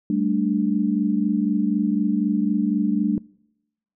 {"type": "chord", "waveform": "sine", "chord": "G suspended second", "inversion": "none", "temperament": "equal", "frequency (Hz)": [196, 220, 293.7], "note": ["G3", "A3", "D4"], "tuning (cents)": [0, 0, 0], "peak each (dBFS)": -23, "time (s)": [0.1, 3.18], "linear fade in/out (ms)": 2, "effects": ["noise-tail reverb RT60 0.9 s tail -26 dB re dry"]}